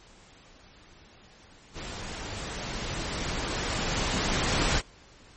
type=noise with level ramp; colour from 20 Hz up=pink; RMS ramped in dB=-39 to -24 dBFS; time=1.73-4.82 s; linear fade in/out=50 ms; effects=pink hiss -54 dBFS RMS until 5.36 s + MP3 32 kbps